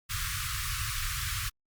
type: band-stop noise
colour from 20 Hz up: pink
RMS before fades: -33 dBFS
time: 0.09-1.5 s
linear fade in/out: 20 ms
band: 140 to 1100 Hz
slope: 96 dB/octave
effects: Opus 48 kbps